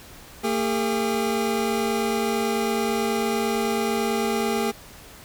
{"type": "tone pair together", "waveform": "25% pulse", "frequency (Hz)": [227.2, 405.3], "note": ["A#3", "G#4"], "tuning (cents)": [-44, -42], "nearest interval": "minor seventh", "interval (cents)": 1002, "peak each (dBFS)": -21, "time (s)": [0.43, 4.72], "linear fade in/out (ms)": 20, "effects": ["pink hiss -45 dBFS RMS until 5.24 s"]}